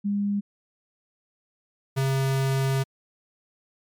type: tone pair in turn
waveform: sine / square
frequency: 202.7 / 134.62 Hz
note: G#3 / C3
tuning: -42 / +50 cents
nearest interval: perfect fifth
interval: 708 cents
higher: first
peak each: -22 dBFS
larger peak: neither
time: 0.04-0.41 / 1.96-2.84 s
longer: second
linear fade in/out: 20 ms
effects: MP3 96 kbps